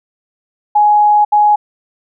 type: tone bursts at uneven times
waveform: sine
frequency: 836 Hz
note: G#5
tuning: 11 cents sharp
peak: -6 dBFS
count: 2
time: 0.75-1.25 / 1.32-1.56 s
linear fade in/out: 10 ms
effects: none